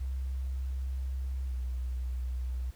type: tone with pitch glide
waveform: sine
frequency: 65.41 to 62.67 Hz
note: C2 to B1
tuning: 0 to +26 cents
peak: -31 dBFS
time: 0-2.71 s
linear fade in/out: 10 ms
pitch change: -74 cents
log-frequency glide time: 1.47-1.53 s
effects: pink hiss -60 dBFS RMS until 2.75 s